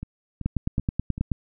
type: two click trains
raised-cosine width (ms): 5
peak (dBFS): -20 / -11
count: 4 / 9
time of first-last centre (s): 0.03-1.179 / 0.46-1.317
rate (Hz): 2.61 / 9.33
effects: none